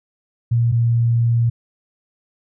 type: tone pair in turn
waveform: sine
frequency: 117.7 / 117.25 Hz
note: A#2 / A#2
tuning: +17 / +11 cents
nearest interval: unison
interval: 6 cents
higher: first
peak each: -13 dBFS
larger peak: neither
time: 0.51-0.72 / 0.72-1.5 s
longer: second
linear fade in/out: 10 ms
effects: none